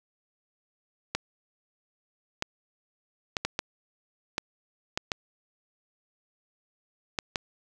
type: clicks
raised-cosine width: 0.2 ms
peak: -10 dBFS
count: 10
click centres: 1.15 / 2.424 / 3.368 / 3.45 / 3.591 / 4.381 / 4.975 / 5.118 / 7.188 / 7.358 s
effects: none